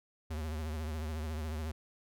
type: tone with vibrato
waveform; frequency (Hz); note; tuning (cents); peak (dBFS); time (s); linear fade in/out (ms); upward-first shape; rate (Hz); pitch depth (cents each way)
square; 77.78; D#2; 0; -36; 0.3-1.72; 10; triangle; 14; 96
effects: none